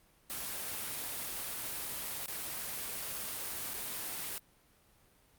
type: noise with dropouts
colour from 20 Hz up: white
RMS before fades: -39 dBFS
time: 0.3-4.38 s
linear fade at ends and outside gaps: 0 ms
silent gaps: 2.26-2.282 / 3.736-3.74 s
effects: pink hiss -66 dBFS RMS until 5.38 s + Opus 32 kbps